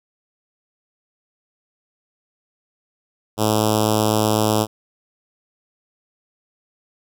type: tone with notch filter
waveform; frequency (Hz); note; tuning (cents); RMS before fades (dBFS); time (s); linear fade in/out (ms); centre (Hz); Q
5% pulse; 108; A2; -32; -18; 3.37-4.67; 50; 1800; 0.56
effects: none